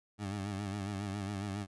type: tone with vibrato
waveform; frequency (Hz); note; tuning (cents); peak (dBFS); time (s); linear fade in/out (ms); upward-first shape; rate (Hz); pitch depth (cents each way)
20% pulse; 100; G2; +35; -31; 0.18-1.67; 50; sine; 7.3; 77
effects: resampled to 24000 Hz